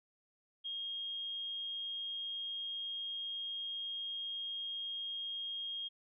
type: tone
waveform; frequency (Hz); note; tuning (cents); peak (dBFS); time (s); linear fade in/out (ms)
sine; 3246; G#7; -40; -38; 0.64-5.89; 20
effects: none